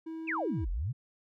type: tone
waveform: triangle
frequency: 323.2 Hz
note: E4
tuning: 34 cents flat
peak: -35 dBFS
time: 0.06-0.65 s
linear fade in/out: 10 ms
type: exponential two-way sweep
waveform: sine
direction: down then up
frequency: 2794 to 39.53 to 143.2 Hz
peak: -30 dBFS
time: 0.27-0.93 s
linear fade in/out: 20 ms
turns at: 0.7 s
effects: none